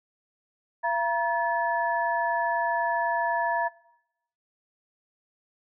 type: tone cluster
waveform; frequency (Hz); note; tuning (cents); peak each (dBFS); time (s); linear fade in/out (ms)
sine; 680 / 948 / 1730; F5 / A#5 / A6; -46 / +29 / -30; -29 / -25 / -29; 0.83-3.69; 20
effects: noise-tail reverb RT60 0.8 s tail -20 dB re dry